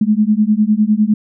sine beating tone pair, 207.9 / 217.8 Hz, G#3 / A3, +2 / -17 cents, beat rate 9.9 Hz, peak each -13 dBFS, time 0.01-1.14 s, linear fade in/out 5 ms, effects none

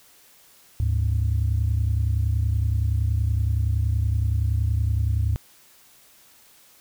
sine tone pair together, 74.34 / 105 Hz, D2 / G#2, +22 / +19 cents, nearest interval tritone, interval 597 cents, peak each -21 dBFS, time 0.8-5.36 s, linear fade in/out 0 ms, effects tanh soft clip ceiling -14 dBFS + white hiss -54 dBFS RMS until 6.8 s

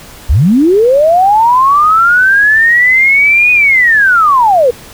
sine linear two-way sweep, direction up then down, 48.59 to 2489 to 458.5 Hz, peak -4 dBFS, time 0.29-4.71 s, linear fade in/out 10 ms, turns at 3.52 s, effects pink hiss -33 dBFS RMS until 4.93 s

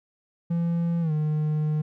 triangle tone with pitch glide, 169.5 to 152.76 Hz, E3 to D#3, +49 to -31 cents, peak -20 dBFS, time 0.5-1.82 s, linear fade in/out 10 ms, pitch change -180 cents, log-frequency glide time 1.01-1.12 s, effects none

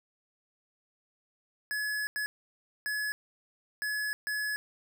square tone bursts at uneven times, 1700 Hz, G#6, 40 cents sharp, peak -31 dBFS, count 5, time 1.71-2.07 / 2.16-2.26 / 2.86-3.12 / 3.82-4.13 / 4.27-4.56 s, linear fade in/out 0 ms, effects none

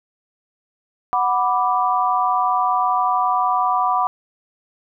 sine chord, B minor, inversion second, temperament equal, 740 / 987.8 / 1174.7 Hz, F#5 / B5 / D6, 0 / 0 / 0 cents, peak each -20 dBFS, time 1.13-4.07 s, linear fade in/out 0 ms, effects none

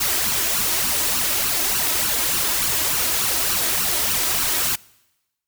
white noise with flanger, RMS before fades -21 dBFS, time 0-4.76 s, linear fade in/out 10 ms, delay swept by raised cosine 0.69 to 3.19 ms, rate 3.4 Hz, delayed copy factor +0.65, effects noise-tail reverb RT60 1.0 s tail -24 dB re dry

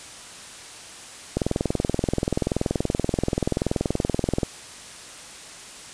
click train, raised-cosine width 2 ms, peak -8 dBFS, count 65, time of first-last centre 1.37-4.432 s, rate 20.9 Hz, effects white hiss -41 dBFS RMS until 5.93 s + resampled to 22050 Hz

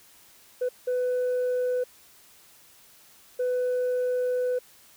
sine tone bursts at uneven times, 499.2 Hz, B4, 19 cents sharp, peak -21 dBFS, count 3, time 0.61-0.69 / 0.87-1.84 / 3.39-4.59 s, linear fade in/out 10 ms, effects tanh soft clip ceiling -22 dBFS + white hiss -55 dBFS RMS until 4.96 s

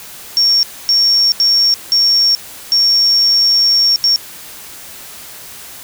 sine tone bursts at uneven times, 5510 Hz, F8, 24 cents flat, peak -8 dBFS, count 6, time 0.37-0.63 / 0.89-1.32 / 1.4-1.74 / 1.92-2.35 / 2.72-3.96 / 4.04-4.16 s, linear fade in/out 0 ms, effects white hiss -33 dBFS RMS until 5.83 s

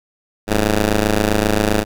10% pulse ring-modulated tone, 105.2 Hz, G#2, 23 cents sharp, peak -3 dBFS, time 0.47-1.85 s, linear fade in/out 50 ms, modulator 119 Hz, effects none

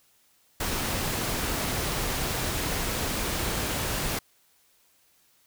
pink noise, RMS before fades -29 dBFS, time 0.6-4.19 s, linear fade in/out 5 ms, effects white hiss -64 dBFS RMS until 5.46 s

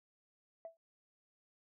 sine tone with exponential decay, 659.3 Hz, E5, in tune, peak -40 dBFS, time 0.65-0.77 s, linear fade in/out 1 ms, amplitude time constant 26 ms, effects tanh soft clip ceiling -37 dBFS

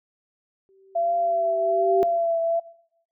sine tone with exponential growth, 386.1 Hz, G4, 26 cents flat, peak -16 dBFS, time 0.69-2.03 s, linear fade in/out 0 ms, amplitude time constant 290 ms
sine tone with vibrato, 676 Hz, E5, 43 cents sharp, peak -20 dBFS, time 0.95-2.6 s, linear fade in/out 10 ms, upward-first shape triangle, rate 1.2 Hz, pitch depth 34 cents each way
effects noise-tail reverb RT60 0.8 s tail -20 dB re dry

